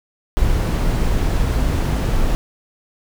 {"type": "noise", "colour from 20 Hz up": "brown", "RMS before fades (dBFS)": -17, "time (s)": [0.37, 2.35], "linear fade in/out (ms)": 0, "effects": []}